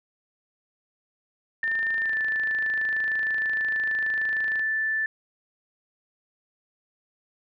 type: tone with pitch glide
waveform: sine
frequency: 1800 to 1759.9 Hz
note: A6 to A6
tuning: +39 to 0 cents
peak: -23 dBFS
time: 1.63-5.06 s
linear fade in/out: 2 ms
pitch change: -39 cents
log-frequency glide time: 2.01-2.18 s
type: click train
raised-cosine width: 0.3 ms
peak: -25 dBFS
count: 79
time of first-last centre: 1.64-4.595 s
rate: 26.4 Hz
effects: none